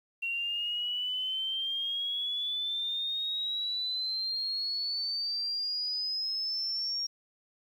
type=exponential sweep; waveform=sine; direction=up; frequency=2733 to 5588 Hz; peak=-30 dBFS; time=0.22-7.07 s; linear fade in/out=10 ms; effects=10-bit